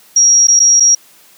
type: tone with dropouts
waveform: sine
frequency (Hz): 5660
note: F8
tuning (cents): +22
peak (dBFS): -5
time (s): 0.16-0.95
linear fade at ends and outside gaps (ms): 5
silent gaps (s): 0.472-0.482 / 0.594-0.6 / 0.799-0.804
effects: white hiss -45 dBFS RMS until 1.37 s + high-pass 150 Hz 12 dB/octave